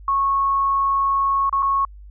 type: tone with dropouts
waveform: sine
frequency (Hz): 1100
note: C#6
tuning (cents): -14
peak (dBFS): -16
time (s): 0.08-1.85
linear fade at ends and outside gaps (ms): 2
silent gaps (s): 1.495-1.527 / 1.624-1.628
effects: added 50 Hz sine -38 dBFS peak until 2.1 s